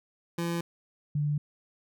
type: tone pair in turn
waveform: 25% pulse / sine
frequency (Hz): 170 / 147.39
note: F3 / D3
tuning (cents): -46 / +7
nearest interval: major second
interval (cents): 247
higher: first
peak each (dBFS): -25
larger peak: neither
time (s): 0.38-0.61 / 1.15-1.38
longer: neither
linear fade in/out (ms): 5
effects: none